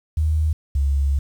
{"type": "tone pair in turn", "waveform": "sine", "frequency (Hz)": [77.78, 69.62], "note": ["D#2", "C#2"], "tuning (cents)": [0, 8], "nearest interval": "major second", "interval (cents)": 192, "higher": "first", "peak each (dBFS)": -16, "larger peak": "neither", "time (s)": [[0.17, 0.53], [0.75, 1.19]], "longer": "second", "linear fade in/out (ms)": 5, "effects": ["8-bit"]}